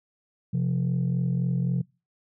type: tone pair together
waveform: sine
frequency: 130.81 / 174.61 Hz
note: C3 / F3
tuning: 0 / 0 cents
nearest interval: perfect fourth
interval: 500 cents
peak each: -23 / -24 dBFS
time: 0.53-1.82 s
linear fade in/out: 10 ms
effects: noise-tail reverb RT60 0.3 s tail -26 dB re dry + tanh soft clip ceiling -19 dBFS